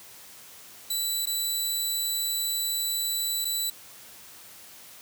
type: tone with dropouts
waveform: 15% pulse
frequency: 3968 Hz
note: B7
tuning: 7 cents sharp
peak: -19 dBFS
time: 0.9-3.7 s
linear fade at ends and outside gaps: 5 ms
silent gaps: 1.257-1.269 / 3.447-3.451 s
effects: white hiss -48 dBFS RMS until 5.01 s + high-pass 60 Hz 12 dB/octave